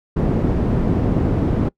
white low-pass noise, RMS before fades -18 dBFS, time 0.16-1.69 s, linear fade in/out 10 ms, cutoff 260 Hz, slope 12 dB/octave, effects noise-tail reverb RT60 0.1 s tail -23 dB re dry

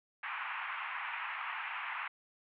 pink band-pass noise, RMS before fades -40 dBFS, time 0.23-2.08 s, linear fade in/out 5 ms, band 880 to 2700 Hz, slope 48 dB/octave, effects none

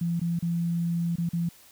sine tone with dropouts, 170 Hz, F3, 46 cents flat, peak -24 dBFS, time 0.01-1.49 s, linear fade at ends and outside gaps 5 ms, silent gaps 0.197-0.214 / 0.391-0.424 / 1.158-1.182 / 1.291-1.332 s, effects white hiss -54 dBFS RMS until 1.71 s

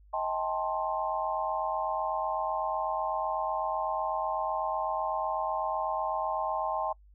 sine chord, A half-diminished seventh, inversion second, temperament just, 633.6 / 792 / 880 / 1056 Hz, Eb5 / G5 / A5 / C6, +31 / +18 / 0 / +16 cents, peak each -34 dBFS, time 0.13-6.93 s, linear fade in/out 10 ms, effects noise-tail reverb RT60 0.1 s tail -25 dB re dry + added 50 Hz sine -54 dBFS peak until 7.14 s

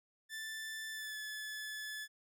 sawtooth tone with pitch glide, 1763 to 1724.7 Hz, A6 to A6, +3 to -35 cents, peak -38 dBFS, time 0.29-2.08 s, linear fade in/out 50 ms, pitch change -38 cents, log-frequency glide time 0.92-1.17 s, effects none

